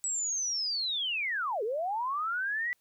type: linear two-way sweep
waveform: sine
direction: down then up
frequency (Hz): 7890 to 400 to 1982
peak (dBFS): -29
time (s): 0.04-2.73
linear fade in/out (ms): 0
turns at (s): 1.63
effects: white hiss -73 dBFS RMS until 2.8 s